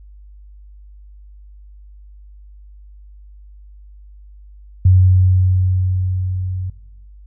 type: tone with level ramp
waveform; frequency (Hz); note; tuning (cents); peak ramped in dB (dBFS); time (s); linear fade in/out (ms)
sine; 92.5; F#2; 0; -6 to -21; 4.85-6.7; 5
effects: noise-tail reverb RT60 0.9 s tail -18 dB re dry + added 50 Hz sine -38 dBFS peak until 7.26 s